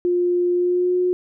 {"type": "tone with pitch glide", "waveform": "sine", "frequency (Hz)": [353.8, 361.4], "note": ["F4", "F#4"], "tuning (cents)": [23, -41], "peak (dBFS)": -16, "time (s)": [0.05, 1.13], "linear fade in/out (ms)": 0, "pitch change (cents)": 36, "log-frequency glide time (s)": [0.53, 0.97], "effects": []}